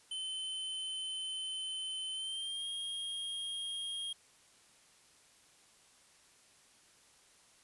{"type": "tone with pitch glide", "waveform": "square", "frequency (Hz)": [3063, 3245], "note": ["G7", "G#7"], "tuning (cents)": [-41, -41], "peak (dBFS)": -38, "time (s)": [0.11, 4.13], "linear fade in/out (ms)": 5, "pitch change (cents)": 100, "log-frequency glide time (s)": [2.13, 2.67], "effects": ["white hiss -64 dBFS RMS until 7.63 s", "resampled to 24000 Hz"]}